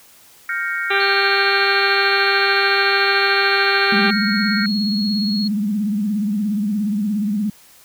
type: chord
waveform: sine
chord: G half-diminished seventh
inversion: third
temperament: equal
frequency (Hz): 1396.9 / 1568 / 1864.7 / 2217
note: F6 / G6 / Bb6 / Db7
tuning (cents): 0 / 0 / 0 / 0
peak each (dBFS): -24 / -26 / -25 / -28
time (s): 0.49-4.66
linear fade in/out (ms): 2
type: harmonic tone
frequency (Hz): 395.4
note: G4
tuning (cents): +15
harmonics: 1 / 2 / 3 / 4 / 5 / 6 / 7 / 8 / 9 / 10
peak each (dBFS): -22 / -24 / -25 / -20 / -33 / -23 / -29 / -32 / -31 / -28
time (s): 0.9-4.11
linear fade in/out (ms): 10
type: tone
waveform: sine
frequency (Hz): 4307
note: C8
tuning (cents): +49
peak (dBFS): -23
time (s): 1-5.48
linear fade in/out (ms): 5
type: tone with vibrato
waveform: sine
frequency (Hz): 207.7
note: G#3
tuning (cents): 0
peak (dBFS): -17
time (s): 3.92-7.5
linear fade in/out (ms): 5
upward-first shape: sine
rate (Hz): 17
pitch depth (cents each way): 100
effects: white hiss -48 dBFS RMS until 7.84 s